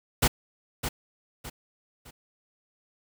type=noise with echo; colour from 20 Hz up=pink; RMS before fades=-21 dBFS; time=0.22-0.28 s; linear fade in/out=10 ms; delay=610 ms; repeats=3; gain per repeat=-9 dB; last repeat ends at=2.11 s; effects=none